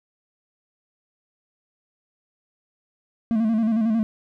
triangle tone with vibrato, 222.7 Hz, A3, 21 cents sharp, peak -16 dBFS, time 3.31-4.03 s, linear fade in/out 0 ms, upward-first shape square, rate 11 Hz, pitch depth 57 cents each way, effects none

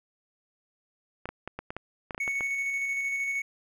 clicks, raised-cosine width 0.5 ms, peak -20 dBFS, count 11, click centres 1.256 / 1.29 / 1.476 / 1.59 / 1.705 / 1.766 / 2.108 / 2.147 / 2.179 / 2.278 / 2.408 s
triangle tone with tremolo, 2217 Hz, C#7, in tune, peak -25 dBFS, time 2.2-3.42 s, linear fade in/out 5 ms, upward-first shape square, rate 13 Hz, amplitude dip 25%
effects none

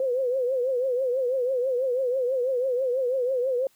sine tone with vibrato, 510 Hz, C5, 44 cents flat, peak -22 dBFS, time 0-3.67 s, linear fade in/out 2 ms, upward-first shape triangle, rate 6.1 Hz, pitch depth 120 cents each way, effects white hiss -63 dBFS RMS until 3.75 s

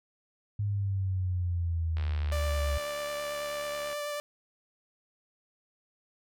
sine exponential sweep, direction down, 103.83 to 69.1 Hz, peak -27 dBFS, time 0.59-2.78 s, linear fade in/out 5 ms
click train, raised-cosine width 0.3 ms, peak -27 dBFS, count 143, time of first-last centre 1.97-3.929 s, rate 72.5 Hz
sawtooth tone with vibrato, 587.3 Hz, D5, in tune, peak -29 dBFS, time 2.32-4.2 s, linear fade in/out 0 ms, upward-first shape sine, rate 9.2 Hz, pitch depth 12 cents each way
effects none

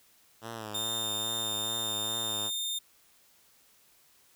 5% pulse tone with vibrato, 110 Hz, A2, in tune, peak -27 dBFS, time 0.41-2.51 s, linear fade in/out 50 ms, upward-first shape triangle, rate 2.4 Hz, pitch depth 100 cents each way
sawtooth tone, 3632 Hz, A#7, 46 cents flat, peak -28 dBFS, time 0.74-2.79 s, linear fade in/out 10 ms
effects white hiss -63 dBFS RMS until 4.35 s

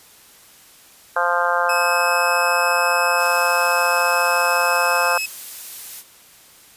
harmonic tone, 174.61 Hz, F3, in tune, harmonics 3 / 4 / 5 / 6 / 7 / 8 / 9, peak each -24 / -24 / -24 / -24 / -24 / -24 / -24 dBFS, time 1.16-5.18 s, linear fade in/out 5 ms
sawtooth tone, 2578 Hz, E7, 39 cents flat, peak -19 dBFS, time 1.69-5.26 s, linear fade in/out 5 ms
blue noise, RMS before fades -33 dBFS, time 3.16-6.04 s, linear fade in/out 50 ms
effects white hiss -48 dBFS RMS until 6.76 s + resampled to 32000 Hz

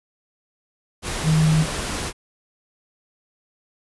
sine tone in noise, 157.2 Hz, D#3, 18 cents sharp, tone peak -14 dBFS, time 1.23-1.66 s, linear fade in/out 50 ms, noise pink, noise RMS -27 dBFS, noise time 1.02-2.13 s, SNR +10 dB, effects resampled to 24000 Hz

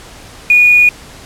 sine tone with quantisation, 2452 Hz, D#7, 26 cents flat, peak -4 dBFS, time 0.5-0.89 s, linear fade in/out 2 ms, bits 4, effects pink hiss -35 dBFS RMS until 1.25 s + low-pass 10000 Hz 12 dB/octave

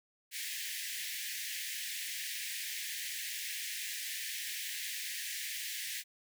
pink high-pass noise, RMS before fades -40 dBFS, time 0.31-6.04 s, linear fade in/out 50 ms, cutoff 1700 Hz, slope 96 dB/octave, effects none

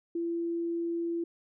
sine tone, 338.1 Hz, E4, 44 cents sharp, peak -29 dBFS, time 0.15-1.24 s, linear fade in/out 5 ms, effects none

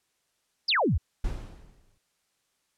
sine exponential sweep, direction down, 5510 to 57 Hz, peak -21 dBFS, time 0.68-0.98 s, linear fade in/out 10 ms
brown noise with exponential decay, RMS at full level -29 dBFS, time 1.24-1.98 s, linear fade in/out 5 ms, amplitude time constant 160 ms
effects white hiss -74 dBFS RMS until 2.77 s + low-pass 10000 Hz 12 dB/octave

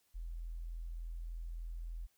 sine tone, 41.72 Hz, E1, 22 cents sharp, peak -40 dBFS, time 0.14-2.07 s, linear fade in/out 20 ms, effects white hiss -75 dBFS RMS until 2.17 s

